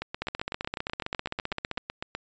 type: two click trains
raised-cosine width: 0.3 ms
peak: -16 / -14 dBFS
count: 18 / 25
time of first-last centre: 0.02-2.15 / 0.22-1.778 s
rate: 7.98 / 15.4 Hz
effects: resampled to 16000 Hz